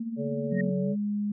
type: tone with tremolo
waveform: sine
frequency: 228.6 Hz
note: A#3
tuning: 34 cents flat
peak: -28 dBFS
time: 0-0.7 s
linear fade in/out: 5 ms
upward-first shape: sine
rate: 16 Hz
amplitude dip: 60%
type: harmonic tone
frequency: 142.5 Hz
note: C#3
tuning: 48 cents sharp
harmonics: 1 / 3 / 4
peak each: -34 / -34 / -34 dBFS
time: 0.16-0.96 s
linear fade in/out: 50 ms
type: tone with exponential growth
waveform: sine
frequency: 1864.7 Hz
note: A#6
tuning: in tune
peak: -27 dBFS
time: 0.51-0.61 s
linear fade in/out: 5 ms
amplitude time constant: 20 ms
type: tone with pitch glide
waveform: sine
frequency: 186.1 to 206.5 Hz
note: F#3 to G#3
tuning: +10 to -10 cents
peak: -26 dBFS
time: 0.52-1.32 s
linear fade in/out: 5 ms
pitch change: +180 cents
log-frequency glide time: 0.8-0.96 s
effects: none